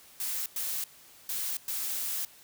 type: noise bursts at uneven times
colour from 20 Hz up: blue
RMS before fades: -33 dBFS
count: 4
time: 0.2-0.46 / 0.56-0.84 / 1.29-1.57 / 1.68-2.25 s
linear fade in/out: 2 ms
effects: white hiss -55 dBFS RMS until 2.43 s